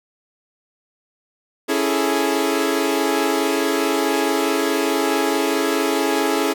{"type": "chord", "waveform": "sawtooth", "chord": "A major seventh", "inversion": "first", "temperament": "equal", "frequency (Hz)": [277.2, 329.6, 415.3, 440], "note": ["C#4", "E4", "G#4", "A4"], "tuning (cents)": [0, 0, 0, 0], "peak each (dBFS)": [-19, -19, -18, -22], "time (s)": [1.68, 6.54], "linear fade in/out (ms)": 20, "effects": []}